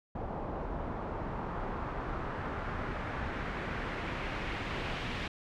pink noise with low-pass filter sweep, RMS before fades -37 dBFS, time 0.15-5.28 s, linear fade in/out 5 ms, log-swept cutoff 790 to 2900 Hz, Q 1.4, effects none

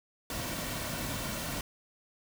pink noise with comb filter, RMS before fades -36 dBFS, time 0.3-1.61 s, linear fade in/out 2 ms, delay 2.4 ms, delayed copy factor -0.5, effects none

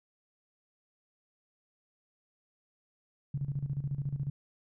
sine tone with tremolo, 140 Hz, C#3, 18 cents sharp, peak -29 dBFS, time 3.34-4.3 s, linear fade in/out 5 ms, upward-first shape square, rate 14 Hz, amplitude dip 75%, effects none

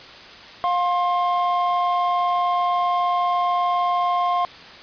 triangle tone pair together, 708.8 / 1062 Hz, F5 / C6, +25 / +25 cents, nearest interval perfect fifth, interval 700 cents, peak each -19 dBFS, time 0.64-4.45 s, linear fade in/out 0 ms, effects white hiss -41 dBFS RMS until 4.82 s + resampled to 11025 Hz

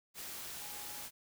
sine tone in noise, 830.6 Hz, G#5, in tune, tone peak -55 dBFS, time 0.58-1.06 s, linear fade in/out 50 ms, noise white, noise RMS -45 dBFS, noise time 0.14-1.11 s, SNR -13 dB, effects none

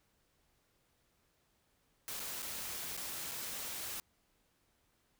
white noise with dropouts, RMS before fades -42 dBFS, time 2.08-4 s, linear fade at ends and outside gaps 0 ms, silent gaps 2.196-2.201 / 2.421-2.427 / 2.967-2.975 / 3.313-3.318 s, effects pink hiss -75 dBFS RMS until 5.19 s

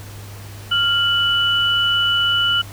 sine tone pair together, 1396.9 / 2966 Hz, F6 / F#7, 0 / +4 cents, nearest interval octave + minor second, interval 1304 cents, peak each -19 / -16 dBFS, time 0.71-2.62 s, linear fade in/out 10 ms, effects added 101 Hz sine -34 dBFS peak until 2.72 s + pink hiss -40 dBFS RMS until 2.72 s

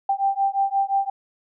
sine beating tone pair, 784 / 789.7 Hz, G5 / G5, 0 / +13 cents, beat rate 5.7 Hz, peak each -22 dBFS, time 0.09-1.1 s, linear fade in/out 5 ms, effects none

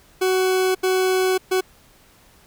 40% pulse tone bursts at uneven times, 373.6 Hz, F#4, 17 cents sharp, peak -16 dBFS, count 3, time 0.21-0.75 / 0.83-1.38 / 1.51-1.61 s, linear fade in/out 10 ms, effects pink hiss -53 dBFS RMS until 2.46 s

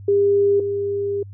sine tone pair in turn, 401.9 / 401.9 Hz, G4 / G4, +43 / +43 cents, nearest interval unison, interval 0 cents, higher neither, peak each -13 / -20 dBFS, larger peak first, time 0.08-0.6 / 0.6-1.23 s, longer second, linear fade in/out 5 ms, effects added 99 Hz sine -35 dBFS peak until 1.33 s

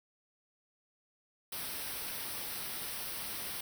white band-stop noise, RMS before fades -40 dBFS, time 1.52-3.61 s, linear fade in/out 5 ms, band 5900 to 8300 Hz, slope 96 dB/octave, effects none

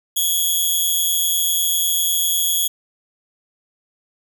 5% pulse tone with amplitude modulation, 3348 Hz, G#7, 13 cents sharp, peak -6 dBFS, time 0.16-2.68 s, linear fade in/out 10 ms, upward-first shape sine, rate 168 Hz, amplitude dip 65%, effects none

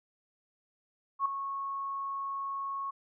sine tone with ADSR envelope, 1100 Hz, C#6, 14 cents flat, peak -23 dBFS, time 1.19-2.91 s, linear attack 66 ms, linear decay 3 ms, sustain -10 dB, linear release 12 ms, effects none

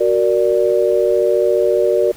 sine chord, Gb augmented, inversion none, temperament equal with one note detuned, 371.9 / 466.2 / 587.3 Hz, Gb4 / Bb4 / D5, +9 / 0 / 0 cents, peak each -16 dBFS, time 0-2.12 s, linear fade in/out 10 ms, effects pink hiss -41 dBFS RMS until 2.16 s

